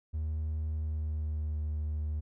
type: tone with pitch glide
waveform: triangle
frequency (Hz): 77.8 to 76.11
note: D#2 to D#2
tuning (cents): 0 to -38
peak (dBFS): -28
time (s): 0.13-2.21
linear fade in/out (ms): 20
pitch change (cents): -38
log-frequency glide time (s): 0.72-1.61
effects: tanh soft clip ceiling -25 dBFS